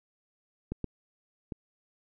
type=clicks; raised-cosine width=3 ms; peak=-20 / -19 / -23 dBFS; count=3; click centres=0.72 / 0.843 / 1.522 s; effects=none